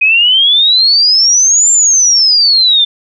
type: exponential two-way sweep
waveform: sine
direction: up then down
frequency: 2489 to 7360 to 3527 Hz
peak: -5 dBFS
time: 0.01-2.85 s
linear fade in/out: 10 ms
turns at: 1.71 s
effects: none